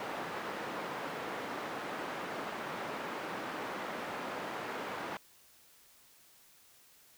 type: band-pass noise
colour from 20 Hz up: white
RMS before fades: -40 dBFS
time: 0-5.17 s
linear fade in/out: 2 ms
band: 200 to 1300 Hz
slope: 12 dB/octave
effects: white hiss -62 dBFS RMS until 7.17 s